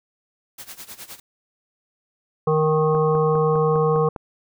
white noise with tremolo, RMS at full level -36 dBFS, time 0.58-1.2 s, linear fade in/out 5 ms, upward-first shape sine, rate 9.7 Hz, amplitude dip 85%
harmonic tone, 155.56 Hz, D#3, in tune, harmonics 1 / 3 / 5 / 7 / 8, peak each -21 / -18 / -28 / -25 / -33 dBFS, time 2.47-4.09 s, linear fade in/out 5 ms
click train, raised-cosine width 1 ms, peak -17 dBFS, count 7, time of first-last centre 2.95-4.162 s, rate 4.95 Hz
effects none

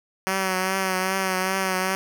5% pulse tone with vibrato, 188.8 Hz, F#3, 35 cents sharp, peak -11 dBFS, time 0.27-1.95 s, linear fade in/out 0 ms, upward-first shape triangle, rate 2.5 Hz, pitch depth 39 cents each way, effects none

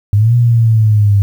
sine linear two-way sweep, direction up then down, 99.1 to 121.3 to 99.1 Hz, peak -6 dBFS, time 0.13-1.22 s, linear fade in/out 0 ms, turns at 0.35 s, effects 7-bit

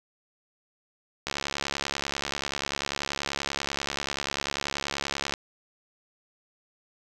click train, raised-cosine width 0.2 ms, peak -11 dBFS, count 287, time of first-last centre 1.27-5.338 s, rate 70.3 Hz, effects none

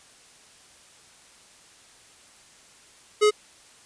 square tone, 422 Hz, G#4, 28 cents sharp, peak -16 dBFS, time 3.21-3.31 s, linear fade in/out 20 ms, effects white hiss -53 dBFS RMS until 3.85 s + resampled to 22050 Hz

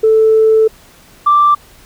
sine tone pair in turn, 440 / 1174.7 Hz, A4 / D6, 0 / 0 cents, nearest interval octave + perfect fourth, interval 1700 cents, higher second, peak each -5 dBFS, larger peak neither, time 0.03-0.68 / 1.26-1.55 s, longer first, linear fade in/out 10 ms, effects tanh soft clip ceiling -1 dBFS + pink hiss -43 dBFS RMS until 1.85 s

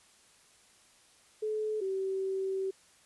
sine tone pair in turn, 430.2 / 383.8 Hz, A4 / G4, -39 / -37 cents, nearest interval major second, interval 198 cents, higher first, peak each -30 / -30 dBFS, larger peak neither, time 1.42-1.81 / 1.81-2.71 s, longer second, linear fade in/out 10 ms, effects white hiss -62 dBFS RMS until 3.05 s + resampled to 24000 Hz

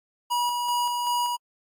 square tone with tremolo, 967 Hz, B5, 37 cents flat, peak -23 dBFS, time 0.3-1.37 s, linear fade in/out 20 ms, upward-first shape square, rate 2.6 Hz, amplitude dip 30%, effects AAC 64 kbps

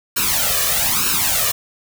white noise with flanger, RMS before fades -18 dBFS, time 0.16-1.52 s, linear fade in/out 10 ms, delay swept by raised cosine 0.73 to 1.73 ms, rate 1.1 Hz, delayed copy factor +0.85, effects none

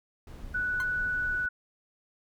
brown noise, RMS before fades -42 dBFS, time 0.27-1.46 s, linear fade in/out 2 ms
sine tone with vibrato, 1480 Hz, F#6, in tune, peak -27 dBFS, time 0.54-1.49 s, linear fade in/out 10 ms, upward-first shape sine, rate 20 Hz, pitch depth 13 cents each way
40% pulse tone with exponential decay, 1046.5 Hz, C6, in tune, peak -32 dBFS, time 0.8-0.88 s, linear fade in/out 1 ms, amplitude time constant 16 ms
effects none

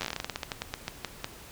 slowing click train, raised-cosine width 0.2 ms, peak -14 dBFS, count 20, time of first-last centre 0.01-1.244 s, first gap 10 ms, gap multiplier 1.18, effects pink hiss -48 dBFS RMS until 1.51 s

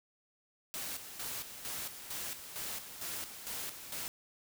white noise with tremolo, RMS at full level -40 dBFS, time 0.74-4.08 s, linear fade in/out 0 ms, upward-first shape square, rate 2.2 Hz, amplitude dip 60%, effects none

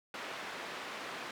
white band-pass noise, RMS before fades -43 dBFS, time 0.14-1.31 s, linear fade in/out 2 ms, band 230 to 2300 Hz, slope 12 dB/octave, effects none

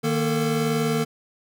square tone cluster, 155.5 / 234 / 446.1 Hz, D#3 / A#3 / A4, -1 / +7 / +24 cents, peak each -26 dBFS, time 0.03-1.05 s, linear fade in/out 20 ms, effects none

